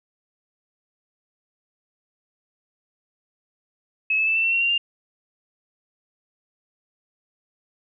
sine tone with pitch steps, 2580 / 2610 / 2640 / 2671 / 2702 / 2733 / 2765 / 2797 Hz, E7 / E7 / E7 / E7 / E7 / F7 / F7 / F7, -38 / -18 / +2 / +22 / +42 / -38 / -18 / +2 cents, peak -18 dBFS, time 4.1-4.78 s, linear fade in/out 5 ms, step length 85 ms, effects none

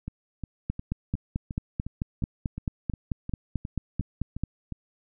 two click trains, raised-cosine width 5 ms, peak -21 / -15 dBFS, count 14 / 18, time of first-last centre 0.08-4.723 / 0.7-4.436 s, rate 2.8 / 4.55 Hz, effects none

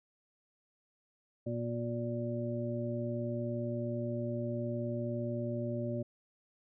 harmonic tone with a mistuned harmonic, 119.4 Hz, A#2, 42 cents sharp, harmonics 1 / 2 / 3 / 5, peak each -37 / -38 / -41 / -39 dBFS, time 1.46-6.03 s, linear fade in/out 10 ms, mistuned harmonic 5, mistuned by -37 cents, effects none

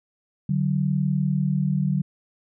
sine tone pair together, 146.83 / 187.09 Hz, D3 / F#3, 0 / +19 cents, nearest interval major third, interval 419 cents, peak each -22 / -23 dBFS, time 0.49-2.02 s, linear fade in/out 5 ms, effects none

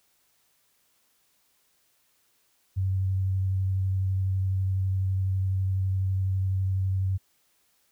sine tone with vibrato, 95.1 Hz, F#2, 48 cents sharp, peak -23 dBFS, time 2.76-7.18 s, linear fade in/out 20 ms, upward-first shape sine, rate 12 Hz, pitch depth 13 cents each way, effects white hiss -68 dBFS RMS until 7.91 s

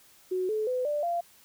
sine tone with pitch steps, 369.4 / 431.7 / 504.6 / 589.8 / 689.3 Hz, F#4 / A4 / B4 / D5 / F5, -3 / -33 / +37 / +7 / -23 cents, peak -26 dBFS, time 0.31-1.21 s, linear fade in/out 10 ms, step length 180 ms, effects white hiss -58 dBFS RMS until 1.44 s

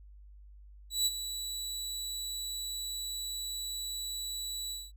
25% pulse tone with ADSR envelope, 3935 Hz, B7, 7 cents flat, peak -21 dBFS, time 0.9-4.92 s, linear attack 160 ms, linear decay 36 ms, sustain -11 dB, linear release 210 ms, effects added 50 Hz sine -50 dBFS peak until 4.96 s

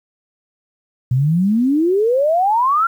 sine exponential sweep, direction up, 120.8 to 1396.9 Hz, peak -12 dBFS, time 1.11-2.87 s, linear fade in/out 5 ms, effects 8-bit

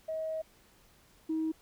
sine tone pair in turn, 636 / 318 Hz, D#5 / D#4, +38 / +38 cents, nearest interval octave, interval 1200 cents, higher first, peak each -32 / -28 dBFS, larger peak second, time 0.08-0.42 / 1.29-1.52 s, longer first, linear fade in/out 10 ms, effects tanh soft clip ceiling -25 dBFS + pink hiss -63 dBFS RMS until 1.61 s

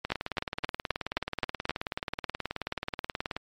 two click trains, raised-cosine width 0.3 ms, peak -10 / -15 dBFS, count 7 / 63, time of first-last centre 0.12-1.695 / 0.05-3.366 s, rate 3.81 / 18.7 Hz, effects MP3 64 kbps

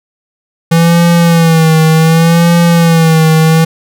square tone with vibrato, 164.81 Hz, E3, in tune, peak -5 dBFS, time 0.71-3.65 s, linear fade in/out 10 ms, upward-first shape sine, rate 0.67 Hz, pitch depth 63 cents each way, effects none

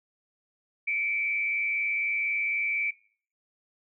sine tone with frequency modulation, 2311 Hz, D7, 28 cents flat, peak -25 dBFS, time 0.87-2.91 s, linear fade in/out 10 ms, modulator 104 Hz, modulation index 0.73, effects noise-tail reverb RT60 0.5 s tail -22 dB re dry

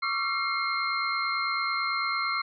sine tone cluster, 1118 / 1187 / 1357 / 2138 / 4164 Hz, C#6 / D6 / E6 / C7 / C8, +14 / +18 / +50 / +37 / -9 cents, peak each -33 / -36 / -31 / -30 / -35 dBFS, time 0.02-2.42 s, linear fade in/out 10 ms, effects none

